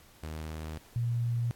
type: tone pair in turn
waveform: sawtooth / sine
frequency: 78.4 / 118.59 Hz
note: D#2 / A#2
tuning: +14 / +30 cents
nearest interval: perfect fifth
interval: 716 cents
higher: second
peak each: -33 / -27 dBFS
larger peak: second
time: 0.23-0.78 / 0.96-1.51 s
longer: neither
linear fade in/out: 0 ms
effects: pink hiss -58 dBFS RMS until 1.55 s + AAC 64 kbps